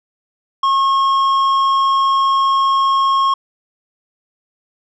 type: tone with tanh clipping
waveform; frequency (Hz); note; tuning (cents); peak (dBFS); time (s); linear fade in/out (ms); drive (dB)
triangle; 1085; C#6; -37; -13; 0.63-3.34; 5; 12
effects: none